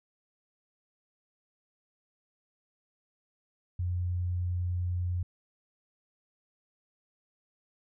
sine tone, 89 Hz, F2, 33 cents sharp, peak -28 dBFS, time 3.79-5.23 s, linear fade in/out 5 ms, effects none

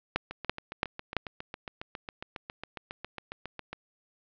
two click trains, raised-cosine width 0.3 ms, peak -21 / -9 dBFS, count 26 / 4, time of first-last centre 0.31-3.73 / 0.16-1.167 s, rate 7.31 / 2.98 Hz, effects low-pass 4000 Hz 12 dB/octave

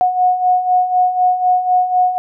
sine beating tone pair, 727 / 731 Hz, F#5 / F#5, -31 / -21 cents, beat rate 4 Hz, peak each -18 / -12 dBFS, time 0.01-2.18 s, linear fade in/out 0 ms, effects none

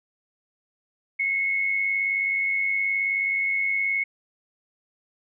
sine tone pair together, 2094 / 2193 Hz, C7 / C#7, +1 / -19 cents, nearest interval minor second, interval 80 cents, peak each -31 / -22 dBFS, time 1.19-4.04 s, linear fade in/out 10 ms, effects none

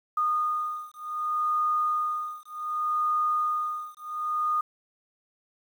sine beating tone pair, 1227 / 1227.66 Hz, D#6 / D#6, -25 / -24 cents, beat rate 0.66 Hz, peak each -28 dBFS, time 0.17-4.61 s, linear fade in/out 5 ms, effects 9-bit

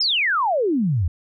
sine exponential sweep, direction down, 5490 to 76.9 Hz, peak -17 dBFS, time 0-1.08 s, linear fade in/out 5 ms, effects none

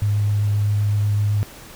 sine tone with vibrato, 103.4 Hz, G#2, 7 cents flat, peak -16 dBFS, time 0.02-1.43 s, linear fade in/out 0 ms, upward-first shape sine, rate 7.8 Hz, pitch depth 9 cents each way, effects pink hiss -41 dBFS RMS until 1.75 s

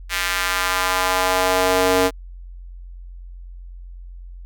square tone with high-pass filter sweep, 92.5 Hz, F#2, in tune, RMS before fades -19 dBFS, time 0.09-2.11 s, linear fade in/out 50 ms, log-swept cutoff 1900 to 400 Hz, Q 1.4, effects added 44 Hz sine -34 dBFS peak until 4.45 s

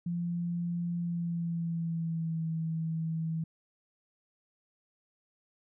sine tone with pitch glide, 172.5 to 161.88 Hz, F3 to E3, -21 to -31 cents, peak -30 dBFS, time 0.06-3.44 s, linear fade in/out 5 ms, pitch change -110 cents, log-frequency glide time 0.98-2.45 s, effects none

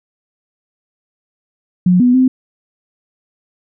sine tone with pitch steps, 180.2 / 247.2 / 257.9 Hz, F#3 / B3 / C4, -45 / +2 / -25 cents, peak -7 dBFS, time 1.86-2.28 s, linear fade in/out 5 ms, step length 140 ms, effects none

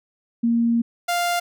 sine / sawtooth tone pair in turn, 233.1 / 698.5 Hz, A#3 / F5, 0 / 0 cents, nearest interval octave + perfect fifth, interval 1900 cents, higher second, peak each -16 dBFS, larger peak neither, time 0.43-0.82 / 1.08-1.4 s, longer first, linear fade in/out 10 ms, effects none

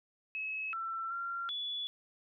sine tone with pitch steps, 2576 / 1341 / 1378 / 3427 Hz, E7 / E6 / F6 / A7, -41 / +29 / -24 / -46 cents, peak -35 dBFS, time 0.35-1.87 s, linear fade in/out 0 ms, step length 380 ms, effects none

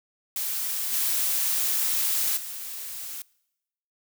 blue noise with level steps, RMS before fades -29 / -25 / -36 dBFS, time 0.36-3.22 s, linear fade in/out 2 ms, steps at 0.92 / 2.36 s, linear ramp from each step 20 ms, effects noise-tail reverb RT60 0.9 s tail -24 dB re dry

